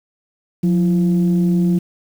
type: tone pair together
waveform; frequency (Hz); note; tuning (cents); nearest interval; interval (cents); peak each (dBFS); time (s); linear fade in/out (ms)
sine; 178.1 / 337.3; F3 / E4; +34 / +40; major seventh; 1106; -12 / -21; 0.63-1.79; 10
effects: tanh soft clip ceiling -7 dBFS + 7-bit